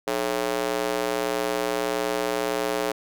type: tone with high-pass filter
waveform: square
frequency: 60.8 Hz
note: B1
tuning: 26 cents flat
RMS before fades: -26 dBFS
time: 0.07-2.92 s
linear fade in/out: 5 ms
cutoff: 460 Hz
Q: 1.8
effects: none